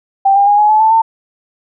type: tone with pitch steps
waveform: sine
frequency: 784 / 802.3 / 821.1 / 840.3 / 859.9 / 880 / 900.6 Hz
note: G5 / G5 / G#5 / G#5 / A5 / A5 / A5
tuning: 0 / +40 / -20 / +20 / -40 / 0 / +40 cents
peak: -6 dBFS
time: 0.25-1.02 s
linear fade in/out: 10 ms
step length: 110 ms
effects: none